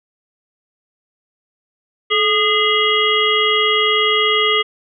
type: harmonic tone with a mistuned harmonic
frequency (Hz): 410.6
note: G#4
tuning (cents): -20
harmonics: 1 / 3 / 5 / 7 / 8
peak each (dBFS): -19 / -19 / -19 / -19 / -19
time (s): 2.1-4.63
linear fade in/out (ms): 20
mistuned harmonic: 1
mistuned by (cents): +79
effects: none